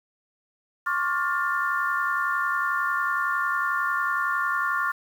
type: tone cluster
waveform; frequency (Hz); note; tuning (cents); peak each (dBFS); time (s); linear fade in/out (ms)
sine; 1078 / 1149 / 1412 / 1782; C#6 / D6 / F6 / A6; -49 / -38 / +19 / +22; -29 / -29 / -26 / -30; 0.86-4.92; 10
effects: 8-bit